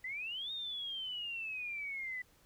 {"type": "exponential two-way sweep", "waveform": "sine", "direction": "up then down", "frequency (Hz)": [1975.5, 3728, 1975.5], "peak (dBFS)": -38, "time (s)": [0.04, 2.22], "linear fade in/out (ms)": 5, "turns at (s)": 0.52, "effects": ["pink hiss -67 dBFS RMS until 2.45 s"]}